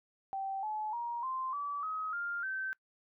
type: tone with pitch steps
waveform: sine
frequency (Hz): 777 / 857.2 / 945.6 / 1043.2 / 1150.8 / 1269.6 / 1400.5 / 1545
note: G5 / A5 / A#5 / C6 / D6 / D#6 / F6 / G6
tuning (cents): -16 / -45 / +24 / -5 / -36 / +35 / +4 / -26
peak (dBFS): -34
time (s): 0.33-2.73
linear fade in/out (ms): 0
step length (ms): 300
effects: noise-tail reverb RT60 0.1 s tail -24 dB re dry